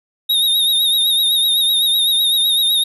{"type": "tone with vibrato", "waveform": "square", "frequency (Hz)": 3729, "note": "A#7", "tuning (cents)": 0, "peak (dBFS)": -13, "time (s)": [0.29, 2.84], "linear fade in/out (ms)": 10, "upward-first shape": "triangle", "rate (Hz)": 7.9, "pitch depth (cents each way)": 65, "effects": []}